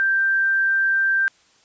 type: tone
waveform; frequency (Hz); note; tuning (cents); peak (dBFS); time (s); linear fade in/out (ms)
sine; 1574; G6; +7; -16; 0-1.28; 0
effects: white hiss -57 dBFS RMS until 1.64 s + resampled to 16000 Hz

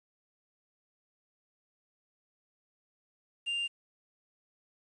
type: tone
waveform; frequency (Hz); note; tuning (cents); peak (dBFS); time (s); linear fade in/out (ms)
triangle; 2794; F7; 0; -29; 3.46-3.68; 20
effects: resampled to 22050 Hz + 10-bit

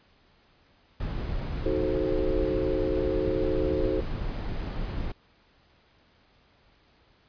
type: noise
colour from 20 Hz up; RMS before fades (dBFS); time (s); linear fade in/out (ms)
brown; -31; 1-5.12; 5
type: chord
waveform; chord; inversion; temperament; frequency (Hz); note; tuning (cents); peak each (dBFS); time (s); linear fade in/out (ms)
sine; D# diminished seventh; none; equal with one note detuned; 311.1 / 370 / 440 / 530.6; D#4 / F#4 / A4 / C5; 0 / 0 / 0 / +24; -31 / -29 / -31 / -31; 1.65-4.01; 10
effects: pink hiss -62 dBFS RMS until 7.28 s + resampled to 11025 Hz

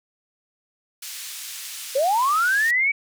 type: band-pass noise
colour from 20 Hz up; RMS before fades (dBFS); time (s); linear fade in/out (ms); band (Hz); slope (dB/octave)
white; -35; 1.02-2.71; 5; 2100 to 11000; 12
type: linear sweep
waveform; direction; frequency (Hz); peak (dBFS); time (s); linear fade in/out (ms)
sine; up; 506 to 2301; -17; 1.95-2.92; 10
effects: none

